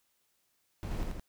brown noise with echo, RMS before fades -37 dBFS, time 0.83-1.03 s, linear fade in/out 0 ms, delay 83 ms, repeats 2, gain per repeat -2 dB, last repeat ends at 1.196 s, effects white hiss -75 dBFS RMS until 1.28 s

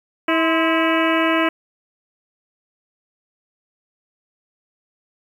harmonic tone with a mistuned harmonic, 324.5 Hz, E4, 27 cents flat, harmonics 1 / 2 / 3 / 4 / 5 / 6 / 7 / 8 / 9, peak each -19 / -22 / -24 / -25 / -26 / -27 / -27 / -28 / -29 dBFS, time 0.28-1.49 s, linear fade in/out 5 ms, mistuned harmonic 3, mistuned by +98 cents, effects 8-bit

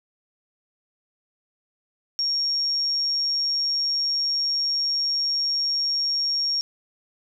sine tone, 5550 Hz, F8, 12 cents flat, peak -21 dBFS, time 2.19-6.61 s, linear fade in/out 0 ms, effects 9-bit

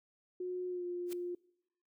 sine tone with pitch glide, 362.8 to 353.3 Hz, F#4 to F4, -34 to +20 cents, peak -36 dBFS, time 0.4-1.35 s, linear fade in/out 5 ms, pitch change -46 cents, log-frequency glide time 0.68-0.85 s
white noise with exponential growth, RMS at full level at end -43 dBFS, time 1.06-1.13 s, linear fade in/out 0 ms, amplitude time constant 15 ms
effects noise-tail reverb RT60 0.8 s tail -23 dB re dry

